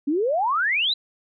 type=exponential sweep; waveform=sine; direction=up; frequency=270 to 4092 Hz; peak=-19 dBFS; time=0.07-0.94 s; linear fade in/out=10 ms; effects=none